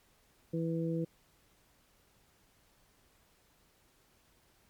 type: harmonic tone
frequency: 164.81 Hz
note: E3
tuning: in tune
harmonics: 1 / 2 / 3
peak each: -33 / -36 / -38 dBFS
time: 0.53-1.05 s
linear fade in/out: 10 ms
effects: pink hiss -68 dBFS RMS until 4.69 s + MP3 96 kbps